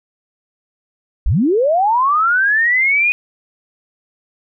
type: linear sweep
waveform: sine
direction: up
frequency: 32.7 to 2489 Hz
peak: -11 dBFS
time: 1.26-3.12 s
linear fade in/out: 0 ms
effects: none